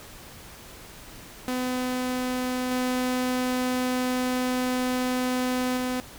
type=tone with level steps; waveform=sawtooth; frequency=252.6 Hz; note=B3; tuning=39 cents sharp; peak=-22 / -20 / -22 dBFS; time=1.48-6 s; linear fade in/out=0 ms; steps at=2.71 / 5.77 s; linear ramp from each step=2 ms; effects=pink hiss -45 dBFS RMS until 6.18 s